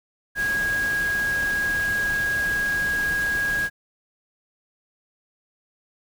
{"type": "tone in noise", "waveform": "sine", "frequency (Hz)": 1645, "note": "G#6", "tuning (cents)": -17, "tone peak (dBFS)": -21, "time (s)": [0.35, 3.7], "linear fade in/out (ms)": 50, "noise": "pink", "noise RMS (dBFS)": -34, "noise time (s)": [0.35, 3.7], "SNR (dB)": 10, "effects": []}